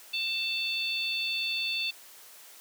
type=harmonic tone; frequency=887 Hz; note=A5; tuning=14 cents sharp; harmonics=3 / 4 / 5; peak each=-31 / -33 / -35 dBFS; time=0.13-1.91 s; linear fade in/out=10 ms; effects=white hiss -51 dBFS RMS until 2.6 s + high-pass 400 Hz 12 dB/octave